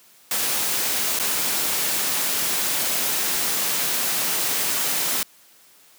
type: noise with dropouts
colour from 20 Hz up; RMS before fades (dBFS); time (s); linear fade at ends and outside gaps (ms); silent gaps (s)
white; -23; 0.31-5.23; 2; 1.19-1.197
effects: white hiss -53 dBFS RMS until 5.98 s + high-pass 150 Hz 12 dB/octave